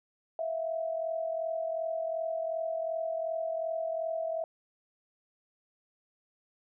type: tone pair together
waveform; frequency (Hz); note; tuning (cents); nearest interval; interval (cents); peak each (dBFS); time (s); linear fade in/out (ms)
sine; 650.3 / 693; E5 / F5; -24 / -14; minor second; 110; -31 / -38; 0.39-4.44; 2
effects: none